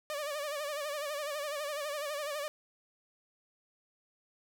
sawtooth tone with vibrato, 587.3 Hz, D5, in tune, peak -31 dBFS, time 0.1-2.48 s, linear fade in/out 0 ms, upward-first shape sine, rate 12 Hz, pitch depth 82 cents each way, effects none

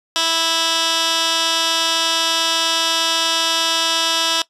15% pulse tone with band-pass filter, 328.4 Hz, E4, 6 cents flat, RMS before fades -18 dBFS, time 0.16-4.42 s, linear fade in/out 0 ms, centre 4200 Hz, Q 1.5, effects noise-tail reverb RT60 0.1 s tail -19 dB re dry + resampled to 32000 Hz

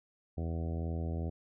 harmonic tone, 82.41 Hz, E2, in tune, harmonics 1 / 2 / 3 / 4 / 5 / 6 / 7 / 8 / 9, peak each -34 / -40 / -44 / -46 / -48 / -50 / -51 / -52 / -53 dBFS, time 0.37-1.3 s, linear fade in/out 10 ms, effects none

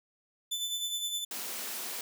sawtooth tone with tremolo, 3511 Hz, A7, 4 cents flat, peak -27 dBFS, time 0.51-1.25 s, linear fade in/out 10 ms, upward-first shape sine, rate 9.7 Hz, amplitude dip 50%
white high-pass noise, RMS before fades -38 dBFS, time 1.31-2.01 s, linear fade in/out 2 ms, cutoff 180 Hz, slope 96 dB/octave
effects none

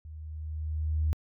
sine tone with level ramp, 77.6 Hz, D#2, 4 cents flat, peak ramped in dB -41 to -22 dBFS, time 0.05-1.13 s, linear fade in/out 0 ms, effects tanh soft clip ceiling -18 dBFS

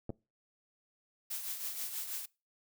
clicks, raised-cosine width 2 ms, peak -26 dBFS, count 2, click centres 0.094 / 0.103 s
blue noise with tremolo, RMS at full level -37 dBFS, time 1.3-2.26 s, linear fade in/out 10 ms, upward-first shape triangle, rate 6.2 Hz, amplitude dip 60%
effects noise-tail reverb RT60 0.3 s tail -24 dB re dry

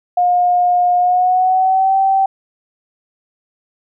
sine tone with pitch glide, 714 to 774.1 Hz, F5 to G5, +38 to -22 cents, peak -10 dBFS, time 0.17-2.26 s, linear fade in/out 5 ms, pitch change +140 cents, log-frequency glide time 0.97-1.96 s, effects none

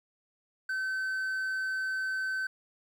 triangle tone, 1533 Hz, G6, 39 cents flat, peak -28 dBFS, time 0.69-2.47 s, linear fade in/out 5 ms, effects 11-bit

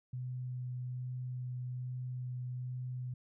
sine tone with vibrato, 125.7 Hz, B2, 31 cents sharp, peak -37 dBFS, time 0.13-3.14 s, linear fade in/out 5 ms, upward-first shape sine, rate 1.2 Hz, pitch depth 9 cents each way, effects none

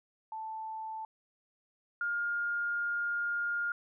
sine tone pair in turn, 880 / 1414 Hz, A5 / F6, 0 / +21 cents, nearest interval minor sixth, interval 821 cents, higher second, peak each -37 / -30 dBFS, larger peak second, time 0.32-1.05 / 2.01-3.72 s, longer second, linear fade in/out 2 ms, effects none

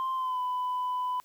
sine tone with pitch glide, 1046.5 to 999.8 Hz, C6 to B5, 0 to +21 cents, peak -26 dBFS, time 0-1.2 s, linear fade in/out 0 ms, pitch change -79 cents, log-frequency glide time 0.14-0.4 s, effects tanh soft clip ceiling -26 dBFS + white hiss -63 dBFS RMS until 1.24 s

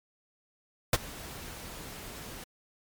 pink noise with ADSR envelope, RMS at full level -21 dBFS, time 0.93-2.44 s, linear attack 4 ms, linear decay 33 ms, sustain -22 dB, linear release 4 ms, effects MP3 96 kbps

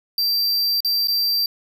square tone with dropouts, 4699 Hz, D8, in tune, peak -18 dBFS, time 0.18-1.46 s, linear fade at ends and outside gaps 2 ms, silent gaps 0.805-0.847 / 1.073-1.082 s, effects none

